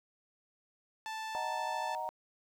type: tone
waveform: sawtooth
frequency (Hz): 880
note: A5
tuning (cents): 0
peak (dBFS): -34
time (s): 1.06-1.95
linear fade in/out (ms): 0
type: chord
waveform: sine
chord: D# minor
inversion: none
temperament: just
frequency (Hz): 622.3 / 746.7 / 933.4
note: D#5 / F#5 / A#5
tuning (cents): 0 / +16 / +2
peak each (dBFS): -42 / -40 / -37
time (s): 1.35-2.09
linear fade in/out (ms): 0
effects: low-pass 7000 Hz 12 dB/octave + 10-bit